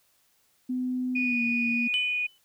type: tone with pitch glide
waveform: sine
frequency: 253 to 236.1 Hz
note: B3 to A#3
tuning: +42 to +22 cents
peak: -26 dBFS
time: 0.69-1.88 s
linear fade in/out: 10 ms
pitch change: -120 cents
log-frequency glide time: 1.22-1.41 s
type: tone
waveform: sine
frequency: 2466 Hz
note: D#7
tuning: 16 cents flat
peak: -25 dBFS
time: 1.15-2.27 s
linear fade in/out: 10 ms
type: tone with exponential decay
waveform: sine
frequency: 3002 Hz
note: F#7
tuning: 24 cents sharp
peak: -22 dBFS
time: 1.94-2.38 s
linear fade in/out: 0 ms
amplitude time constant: 95 ms
effects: tanh soft clip ceiling -15 dBFS + white hiss -67 dBFS RMS until 2.44 s